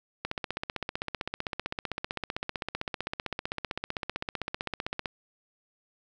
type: click train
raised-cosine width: 0.3 ms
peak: -15 dBFS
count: 76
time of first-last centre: 0.25-5.058 s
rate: 15.6 Hz
effects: none